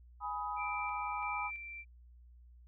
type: chord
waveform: sine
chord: G# minor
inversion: none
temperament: equal with one note detuned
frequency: 830.6 / 987.8 / 1258.2 Hz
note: G#5 / B5 / D#6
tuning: 0 / 0 / +19 cents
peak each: -40 dBFS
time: 0.2-1.51 s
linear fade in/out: 50 ms
type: tone with tremolo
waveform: sine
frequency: 2349 Hz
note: D7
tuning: in tune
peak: -39 dBFS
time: 0.56-1.85 s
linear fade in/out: 50 ms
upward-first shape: square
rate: 1.5 Hz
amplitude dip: 40%
effects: added 60 Hz sine -55 dBFS peak until 2.67 s